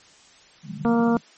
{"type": "band-pass noise", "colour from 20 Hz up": "pink", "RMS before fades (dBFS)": -34, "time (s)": [0.63, 1.21], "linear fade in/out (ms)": 50, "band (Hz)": [150, 200], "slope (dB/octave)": 48}
{"type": "harmonic tone", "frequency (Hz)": 233.4, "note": "A#3", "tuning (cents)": 2, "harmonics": [1, 2, 3, 4, 5, 6], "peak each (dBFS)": [-18, -24, -28, -30, -32, -34], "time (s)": [0.85, 1.17], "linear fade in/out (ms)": 0}
{"effects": ["white hiss -52 dBFS RMS until 1.37 s", "MP3 32 kbps"]}